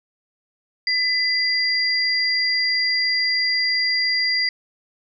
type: tone pair together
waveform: sine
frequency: 2010 / 4773 Hz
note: B6 / D8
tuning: +30 / +27 cents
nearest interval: octave + minor third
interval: 1497 cents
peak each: -21 / -20 dBFS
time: 0.87-4.49 s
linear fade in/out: 2 ms
effects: none